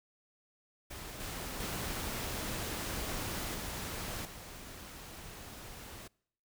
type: noise with level steps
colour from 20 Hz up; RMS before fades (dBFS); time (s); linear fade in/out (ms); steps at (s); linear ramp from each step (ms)
pink; -45 / -41 / -38 / -40 / -48; 0.9-6.08; 10; 1.2 / 1.6 / 3.54 / 4.25; 2
effects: noise-tail reverb RT60 0.7 s tail -26 dB re dry